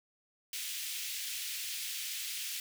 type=high-pass noise; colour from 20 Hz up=pink; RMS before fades=-39 dBFS; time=0.53-2.6 s; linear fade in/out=2 ms; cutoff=2400 Hz; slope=24 dB/octave; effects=none